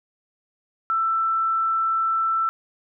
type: tone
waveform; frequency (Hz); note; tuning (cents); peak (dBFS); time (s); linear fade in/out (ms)
sine; 1331; E6; +16; -19; 0.9-2.49; 0
effects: none